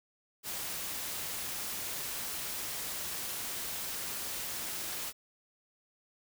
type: noise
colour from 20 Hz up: white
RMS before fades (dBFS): -38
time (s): 0.43-5.13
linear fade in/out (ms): 50
effects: none